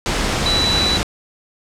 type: tone in noise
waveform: sine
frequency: 3951 Hz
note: B7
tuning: in tune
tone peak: -16 dBFS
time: 0.46-0.97 s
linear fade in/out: 0 ms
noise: pink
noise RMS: -19 dBFS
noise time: 0.06-1.03 s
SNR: 0 dB
effects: low-pass 7000 Hz 12 dB/octave